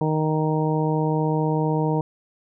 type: harmonic tone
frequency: 155.56 Hz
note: D#3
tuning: in tune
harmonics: 1 / 2 / 3 / 4 / 5 / 6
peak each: -22 / -26 / -26 / -32 / -32 / -29 dBFS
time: 0.01-2.01 s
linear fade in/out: 2 ms
effects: none